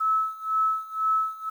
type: tone with tremolo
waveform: sine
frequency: 1300 Hz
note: E6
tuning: 24 cents flat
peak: -19 dBFS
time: 0-1.5 s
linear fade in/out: 10 ms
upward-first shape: sine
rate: 2 Hz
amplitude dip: 90%
effects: 9-bit